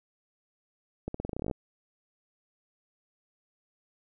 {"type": "accelerating click train", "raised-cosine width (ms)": 2, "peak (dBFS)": -20, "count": 14, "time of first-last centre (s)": [1.08, 1.512], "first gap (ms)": 64, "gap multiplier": 0.88, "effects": []}